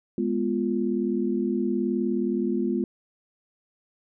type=chord; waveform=sine; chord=F diminished; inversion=first; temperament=equal; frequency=207.7 / 246.9 / 349.2 Hz; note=Ab3 / Cb4 / F4; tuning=0 / 0 / 0 cents; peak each=-27 dBFS; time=0.18-2.84 s; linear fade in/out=2 ms; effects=none